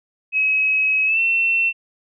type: tone with pitch glide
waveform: sine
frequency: 2556 to 2700 Hz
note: D#7 to E7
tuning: +46 to +41 cents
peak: -15 dBFS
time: 0.32-1.73 s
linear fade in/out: 50 ms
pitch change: +95 cents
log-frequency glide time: 1.06-1.2 s
effects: none